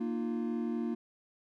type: chord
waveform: triangle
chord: Bb suspended fourth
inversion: none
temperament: equal with one note detuned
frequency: 233.1 / 304.9 / 349.2 Hz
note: Bb3 / Eb4 / F4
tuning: 0 / -35 / 0 cents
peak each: -31 / -37 / -36 dBFS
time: 0-0.95 s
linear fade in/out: 10 ms
effects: none